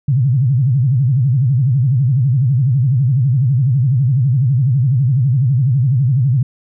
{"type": "tone with vibrato", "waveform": "sine", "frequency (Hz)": 129.9, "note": "C3", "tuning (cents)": -12, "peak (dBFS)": -10, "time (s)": [0.08, 6.43], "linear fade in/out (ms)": 5, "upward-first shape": "sine", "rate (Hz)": 12, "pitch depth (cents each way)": 210, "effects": []}